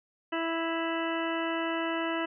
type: harmonic tone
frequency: 329.6 Hz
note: E4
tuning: in tune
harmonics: 1 / 2 / 3 / 4 / 5 / 6 / 8 / 9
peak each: -32 / -35 / -37 / -38 / -39 / -40 / -41 / -42 dBFS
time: 0.32-2.26 s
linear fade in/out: 10 ms
effects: none